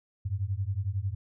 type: beating tone pair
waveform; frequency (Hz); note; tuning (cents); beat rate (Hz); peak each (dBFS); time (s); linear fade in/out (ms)
sine; 92.5 / 103.5; F#2 / G#2; 0 / -5; 11; -31; 0.25-1.15; 10
effects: none